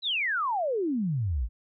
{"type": "exponential sweep", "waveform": "sine", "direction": "down", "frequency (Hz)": [4064, 50.6], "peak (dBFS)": -25, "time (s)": [0.02, 1.49], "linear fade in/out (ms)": 50, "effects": []}